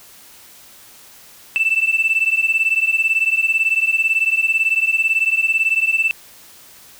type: beating tone pair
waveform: sine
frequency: 2644 / 2662 Hz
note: E7 / E7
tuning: +5 / +16 cents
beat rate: 18 Hz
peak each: -16 dBFS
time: 1.56-6.11 s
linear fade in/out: 0 ms
effects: tanh soft clip ceiling -9 dBFS + white hiss -44 dBFS RMS until 6.99 s